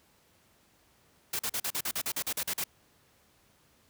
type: noise bursts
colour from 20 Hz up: white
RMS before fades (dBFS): -32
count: 13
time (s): 1.33-2.64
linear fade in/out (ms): 5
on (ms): 62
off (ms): 42
effects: pink hiss -65 dBFS RMS until 3.89 s + high-pass 60 Hz 12 dB/octave